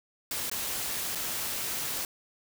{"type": "noise with dropouts", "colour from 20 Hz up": "white", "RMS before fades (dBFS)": -33, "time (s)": [0.31, 2.05], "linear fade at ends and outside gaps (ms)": 2, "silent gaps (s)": [[0.498, 0.514], [1.151, 1.155]], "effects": []}